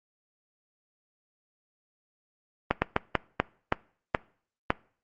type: slowing click train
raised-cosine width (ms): 0.5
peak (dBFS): -6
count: 8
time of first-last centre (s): 2.71-4.704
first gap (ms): 110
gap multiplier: 1.31
effects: noise-tail reverb RT60 0.5 s tail -23 dB re dry + Opus 32 kbps